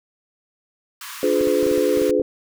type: high-pass noise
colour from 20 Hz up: pink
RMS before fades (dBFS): -35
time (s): 1.01-2.11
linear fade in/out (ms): 2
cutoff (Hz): 960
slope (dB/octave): 96
type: chord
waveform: sine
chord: D diminished seventh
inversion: none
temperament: just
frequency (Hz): 293.7 / 352.4 / 422.9 / 507.5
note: D4 / F4 / Ab4 / Cb5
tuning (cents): 0 / +16 / +31 / +47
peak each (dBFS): -23 / -23 / -20 / -20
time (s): 1.23-2.22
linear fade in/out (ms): 2
type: clicks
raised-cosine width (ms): 2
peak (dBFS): -19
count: 10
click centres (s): 1.411 / 1.473 / 1.629 / 1.665 / 1.714 / 1.778 / 1.973 / 2.018 / 2.095 / 2.197
effects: none